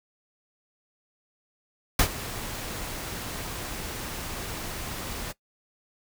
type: noise with ADSR envelope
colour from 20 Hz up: pink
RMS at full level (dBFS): -19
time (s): 1.99-5.33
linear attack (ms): 4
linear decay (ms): 80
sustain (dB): -16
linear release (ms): 23
effects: noise-tail reverb RT60 0.1 s tail -19 dB re dry